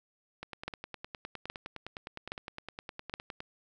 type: two click trains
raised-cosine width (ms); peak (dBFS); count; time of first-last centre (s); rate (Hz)
0.3; -19 / -24; 4 / 30; 0.68-3.139 / 0.43-3.404; 1.22 / 9.75
effects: none